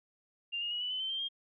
sine tone with pitch steps, 2794 / 2851 / 2909 / 2969 / 3029 / 3091 / 3154 / 3219 Hz, F7 / F7 / F#7 / F#7 / F#7 / G7 / G7 / G7, 0 / +35 / -30 / +5 / +40 / -25 / +10 / +45 cents, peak -33 dBFS, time 0.52-1.288 s, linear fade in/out 20 ms, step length 96 ms, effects none

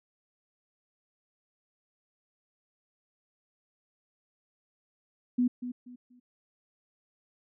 sine tone with echo, 246.9 Hz, B3, in tune, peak -22 dBFS, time 5.38-5.48 s, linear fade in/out 10 ms, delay 240 ms, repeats 3, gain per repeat -11 dB, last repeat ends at 6.2 s, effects none

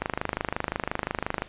click train, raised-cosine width 0.5 ms, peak -11 dBFS, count 37, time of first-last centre 0.02-1.421 s, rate 25.7 Hz, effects pink hiss -49 dBFS RMS until 1.48 s + resampled to 8000 Hz

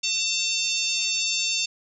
harmonic tone, 901 Hz, A5, 41 cents sharp, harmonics 3 / 4 / 5 / 6 / 7 / 8, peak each -28 / -29 / -30 / -31 / -31 / -32 dBFS, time 0.03-1.66 s, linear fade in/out 10 ms, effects none

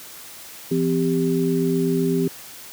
sine tone cluster, 169.4 / 257.4 / 394.3 Hz, E3 / C4 / G4, +48 / -28 / +10 cents, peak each -22 dBFS, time 0.71-2.28 s, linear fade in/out 5 ms, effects white hiss -40 dBFS RMS until 2.72 s + high-pass 80 Hz 12 dB/octave

